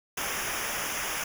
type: noise with comb filter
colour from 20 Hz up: pink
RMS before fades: -32 dBFS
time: 0.17-1.24 s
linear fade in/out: 5 ms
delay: 0.24 ms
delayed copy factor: -0.85
effects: none